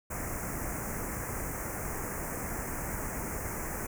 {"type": "band-stop noise", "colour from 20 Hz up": "pink", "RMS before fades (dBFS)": -36, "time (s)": [0.1, 3.87], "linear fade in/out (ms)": 10, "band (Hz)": [2200, 6200], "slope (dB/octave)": 48, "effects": []}